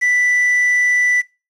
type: tone with quantisation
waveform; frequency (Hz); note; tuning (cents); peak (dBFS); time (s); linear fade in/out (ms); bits
triangle; 1977; B6; +1; -11; 0.01-1.22; 20; 6
effects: noise-tail reverb RT60 0.3 s tail -22 dB re dry + low-pass 9000 Hz 12 dB/octave